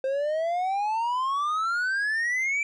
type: exponential sweep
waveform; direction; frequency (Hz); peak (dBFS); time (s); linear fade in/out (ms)
triangle; up; 523.3 to 2349; -22; 0.04-2.63; 2
effects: resampled to 22050 Hz

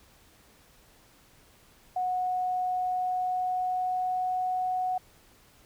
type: tone with pitch glide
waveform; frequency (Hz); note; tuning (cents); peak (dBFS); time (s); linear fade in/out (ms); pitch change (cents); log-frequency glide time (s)
sine; 733 to 737.7; F#5 to F#5; -16 to -5; -26; 1.96-4.98; 5; +11; 2.89-4.6
effects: pink hiss -59 dBFS RMS until 5.65 s

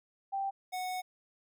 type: tone pair in turn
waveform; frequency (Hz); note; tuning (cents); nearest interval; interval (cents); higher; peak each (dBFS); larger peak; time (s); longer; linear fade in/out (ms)
sine / square; 784 / 736.7; G5 / F#5; 0 / -8; minor second; 108; first; -31 / -35; first; 0.32-0.51 / 0.72-1.02; second; 20
effects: none

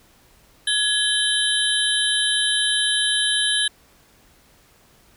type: tone cluster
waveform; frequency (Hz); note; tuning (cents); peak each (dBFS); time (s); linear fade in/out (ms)
sine; 1681 / 3114 / 3546 / 3889 / 10090; G#6 / G7 / A7 / B7 / D#9; +20 / -12 / +13 / -27 / +23; -24 / -22 / -29 / -24 / -26; 0.67-3.68; 5
effects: pink hiss -55 dBFS RMS until 5.16 s

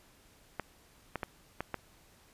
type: clicks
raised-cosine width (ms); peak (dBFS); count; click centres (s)
0.5; -19; 5; 0.597 / 1.157 / 1.232 / 1.606 / 1.743
effects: pink hiss -62 dBFS RMS until 2.33 s + resampled to 32000 Hz

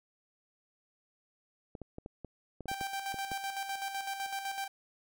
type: clicks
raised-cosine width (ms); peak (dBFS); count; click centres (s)
2; -29; 11; 1.752 / 1.817 / 1.984 / 2.061 / 2.247 / 2.607 / 2.657 / 2.715 / 2.812 / 3.143 / 3.317
type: tone with tremolo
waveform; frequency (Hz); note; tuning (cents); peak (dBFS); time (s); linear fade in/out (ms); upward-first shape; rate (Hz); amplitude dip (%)
sawtooth; 784; G5; 0; -30; 2.68-4.68; 5; square; 7.9; 50
effects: none

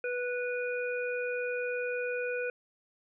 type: harmonic tone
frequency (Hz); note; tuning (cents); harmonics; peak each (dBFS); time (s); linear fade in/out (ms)
491.7; B4; -8; 1 / 3 / 5; -32 / -37 / -39; 0.04-2.5; 2
effects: none

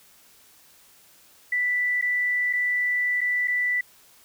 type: tone with dropouts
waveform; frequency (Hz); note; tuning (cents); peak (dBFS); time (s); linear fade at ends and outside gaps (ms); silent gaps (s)
sine; 1975.5; B6; 0; -21; 1.52-3.81; 5; 2.014-2.023 / 2.529-2.533 / 3.208-3.213 / 3.475-3.48
effects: white hiss -55 dBFS RMS until 4.24 s

